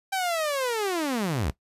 sawtooth linear sweep, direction down, 784 to 55.2 Hz, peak -21 dBFS, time 0.12-1.51 s, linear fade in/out 10 ms, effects noise-tail reverb RT60 0.1 s tail -17 dB re dry + resampled to 32000 Hz

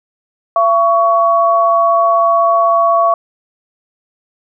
sine tone pair together, 677 / 1121 Hz, E5 / C#6, +46 / +19 cents, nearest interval major sixth, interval 873 cents, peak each -11 dBFS, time 0.56-3.14 s, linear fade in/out 2 ms, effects none

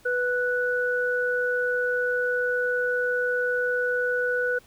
sine tone pair together, 493.9 / 1479 Hz, B4 / F#6, 0 / -1 cents, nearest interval octave + perfect fifth, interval 1899 cents, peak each -25 / -25 dBFS, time 0.05-4.59 s, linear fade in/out 10 ms, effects pink hiss -56 dBFS RMS until 4.66 s

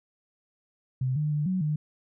sine tone with pitch steps, 129.4 / 150.8 / 148.8 / 185.9 / 151.4 Hz, C3 / D3 / D3 / F#3 / D#3, -19 / +46 / +23 / +8 / -47 cents, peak -24 dBFS, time 1.01-1.76 s, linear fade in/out 5 ms, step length 150 ms, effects none

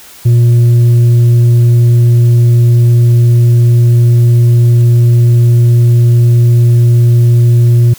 triangle tone with tanh clipping, 119.1 Hz, A#2, 38 cents sharp, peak -4 dBFS, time 0.25-7.94 s, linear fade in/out 10 ms, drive 8 dB, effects white hiss -35 dBFS RMS until 7.98 s

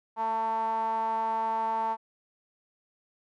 sawtooth tone with band-pass filter, 223.5 Hz, A3, 27 cents sharp, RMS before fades -29 dBFS, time 0.16-1.97 s, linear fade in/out 50 ms, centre 910 Hz, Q 8.7, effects none

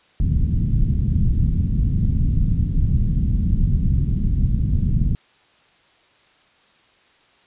pink low-pass noise, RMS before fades -18 dBFS, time 0.2-5.15 s, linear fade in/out 2 ms, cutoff 190 Hz, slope 24 dB/octave, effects white hiss -56 dBFS RMS until 7.46 s + resampled to 8000 Hz

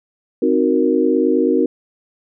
sine chord, C half-diminished seventh, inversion none, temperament equal, 261.6 / 311.1 / 370 / 466.2 Hz, C4 / Eb4 / Gb4 / Bb4, 0 / 0 / 0 / 0 cents, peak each -18 dBFS, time 0.42-1.66 s, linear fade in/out 5 ms, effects none

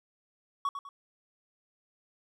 triangle tone with echo, 1120 Hz, C#6, 18 cents sharp, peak -25 dBFS, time 0.65-0.69 s, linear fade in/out 2 ms, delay 100 ms, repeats 2, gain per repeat -8 dB, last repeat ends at 0.89 s, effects none

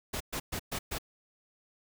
pink noise bursts, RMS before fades -35 dBFS, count 5, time 0.13-0.985 s, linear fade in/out 10 ms, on 75 ms, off 120 ms, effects none

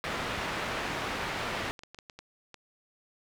white low-pass noise, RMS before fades -34 dBFS, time 0.04-1.71 s, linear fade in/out 0 ms, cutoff 2100 Hz, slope 12 dB/octave
clicks, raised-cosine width 0.2 ms, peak -28 dBFS, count 12, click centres 1.231 / 1.264 / 1.392 / 1.492 / 1.536 / 1.792 / 1.835 / 1.946 / 1.988 / 2.098 / 2.19 / 2.543 s
effects none

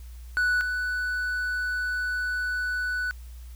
triangle tone pair in turn, 1480 / 1487.5 Hz, F#6 / F#6, 0 / +9 cents, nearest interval unison, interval 9 cents, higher second, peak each -19 / -24 dBFS, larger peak first, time 0.37-0.61 / 0.61-3.11 s, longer second, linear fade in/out 0 ms, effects added 60 Hz sine -39 dBFS peak until 3.55 s + white hiss -57 dBFS RMS until 3.55 s

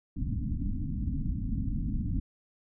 pink low-pass noise, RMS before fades -31 dBFS, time 0.16-2.2 s, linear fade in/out 10 ms, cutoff 290 Hz, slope 96 dB/octave, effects none

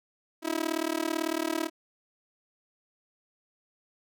sawtooth tone with amplitude modulation, 323.7 Hz, E4, 31 cents flat, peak -20 dBFS, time 0.42-1.7 s, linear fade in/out 50 ms, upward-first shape sine, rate 38 Hz, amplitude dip 100%, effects none

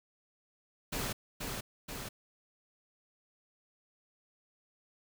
pink noise with echo, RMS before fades -36 dBFS, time 0.92-1.13 s, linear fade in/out 10 ms, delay 480 ms, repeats 2, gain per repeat -3 dB, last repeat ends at 2.09 s, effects none

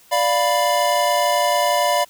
square chord, B diminished, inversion first, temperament equal, 587.3 / 698.5 / 987.8 Hz, D5 / F5 / B5, 0 / 0 / 0 cents, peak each -21 dBFS, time 0.11-2.05 s, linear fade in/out 20 ms, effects white hiss -51 dBFS RMS until 2.09 s

